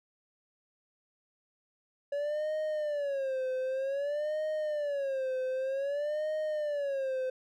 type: tone with vibrato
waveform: triangle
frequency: 565 Hz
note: C#5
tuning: 33 cents sharp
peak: -28 dBFS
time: 2.12-7.3 s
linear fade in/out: 5 ms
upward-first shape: sine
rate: 0.53 Hz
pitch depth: 160 cents each way
effects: none